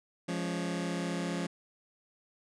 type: chord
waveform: sawtooth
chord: Db major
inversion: first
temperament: just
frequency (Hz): 173.24 / 207.9 / 277.2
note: F3 / Ab3 / Db4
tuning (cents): -14 / +2 / 0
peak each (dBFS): -30 / -35 / -34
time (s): 0.28-1.47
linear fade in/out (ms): 10
effects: resampled to 22050 Hz